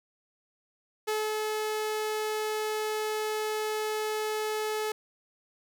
sawtooth tone with ADSR envelope, 430 Hz, A4, 40 cents flat, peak -23 dBFS, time 1.07-4.92 s, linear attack 16 ms, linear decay 220 ms, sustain -2 dB, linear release 4 ms, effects none

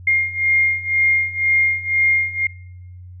sine beating tone pair, 2123 / 2125 Hz, C7 / C7, +25 / +26 cents, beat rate 2 Hz, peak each -19 / -17 dBFS, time 0.07-2.47 s, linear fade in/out 5 ms, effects noise-tail reverb RT60 0.9 s tail -23 dB re dry + added 90 Hz sine -35 dBFS peak until 3.2 s

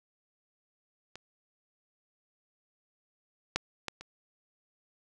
clicks, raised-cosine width 0.2 ms, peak -26 / -10 / -16 / -27 dBFS, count 4, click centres 1.156 / 3.56 / 3.883 / 4.01 s, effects none

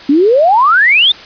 sine exponential sweep, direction up, 269.2 to 3682 Hz, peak -5 dBFS, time 0.09-1.12 s, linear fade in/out 5 ms, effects white hiss -32 dBFS RMS until 1.25 s + resampled to 11025 Hz

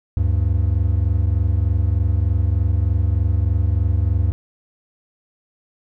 triangle tone pair together, 74.7 / 98 Hz, D2 / G2, +30 / 0 cents, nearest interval perfect fourth, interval 470 cents, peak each -16 dBFS, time 0.17-4.32 s, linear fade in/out 0 ms, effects none

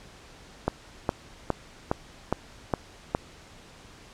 click train, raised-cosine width 1 ms, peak -9 dBFS, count 7, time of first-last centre 0.68-3.149 s, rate 2.43 Hz, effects pink hiss -50 dBFS RMS until 4.13 s + low-pass 7000 Hz 12 dB/octave

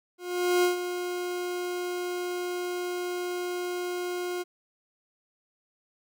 40% pulse tone with ADSR envelope, 357 Hz, F4, 38 cents sharp, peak -19 dBFS, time 0.18-4.44 s, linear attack 450 ms, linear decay 130 ms, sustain -10 dB, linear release 26 ms, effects none

